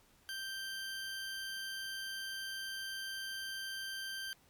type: tone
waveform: 20% pulse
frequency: 1568 Hz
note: G6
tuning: in tune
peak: -35 dBFS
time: 0.29-4.33 s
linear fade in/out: 0 ms
effects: pink hiss -67 dBFS RMS until 4.49 s + MP3 96 kbps